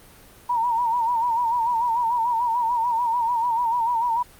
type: tone with vibrato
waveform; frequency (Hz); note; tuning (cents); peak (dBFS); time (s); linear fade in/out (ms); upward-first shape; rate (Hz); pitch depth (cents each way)
sine; 940; A#5; +14; -19; 0.49-4.23; 10; sine; 6.8; 81
effects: pink hiss -49 dBFS RMS until 4.39 s + Opus 32 kbps